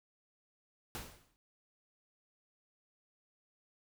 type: noise with exponential decay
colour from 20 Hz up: pink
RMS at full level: -40 dBFS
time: 0.95-1.36 s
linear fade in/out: 0 ms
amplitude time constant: 88 ms
effects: none